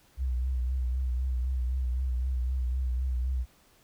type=tone with vibrato; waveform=sine; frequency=63.2 Hz; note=B1; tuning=41 cents sharp; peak=-26 dBFS; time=0.17-3.46 s; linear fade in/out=50 ms; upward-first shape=triangle; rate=3.9 Hz; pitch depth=69 cents each way; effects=pink hiss -62 dBFS RMS until 3.83 s